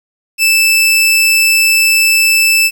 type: tone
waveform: sawtooth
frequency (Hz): 2637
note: E7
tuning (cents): 0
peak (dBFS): -4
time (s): 0.38-2.71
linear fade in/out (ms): 50
effects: 7-bit